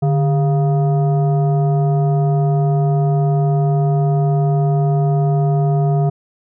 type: tone with frequency modulation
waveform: sine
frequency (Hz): 146.83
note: D3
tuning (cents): 0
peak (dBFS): -12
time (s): 0.02-6.1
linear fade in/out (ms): 10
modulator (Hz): 550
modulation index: 0.59
effects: none